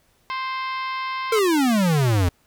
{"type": "harmonic tone", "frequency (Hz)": 523.3, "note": "C5", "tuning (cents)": 0, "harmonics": [2, 3, 4, 5, 6, 7, 8, 9, 10], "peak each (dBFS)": [-26, -38, -32, -39, -40, -43, -43, -47, -46], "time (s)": [0.3, 1.39], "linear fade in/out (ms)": 0}
{"type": "exponential sweep", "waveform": "square", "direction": "down", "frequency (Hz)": [466.2, 83.8], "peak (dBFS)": -17, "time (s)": [1.32, 2.29], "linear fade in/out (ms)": 5}
{"effects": ["pink hiss -62 dBFS RMS until 2.46 s"]}